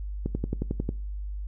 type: click train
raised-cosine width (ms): 3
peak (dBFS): -15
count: 8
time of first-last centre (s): 0.26-0.891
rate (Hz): 11.1
effects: noise-tail reverb RT60 0.4 s tail -22 dB re dry + added 50 Hz sine -31 dBFS peak until 1.47 s